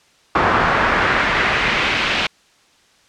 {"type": "noise with band-pass filter sweep", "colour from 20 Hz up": "brown", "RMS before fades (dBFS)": -17, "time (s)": [0.35, 2.27], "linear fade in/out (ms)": 5, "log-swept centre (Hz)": [1200, 2900], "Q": 1.6, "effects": ["white hiss -54 dBFS RMS until 3.08 s", "low-pass 6000 Hz 12 dB/octave"]}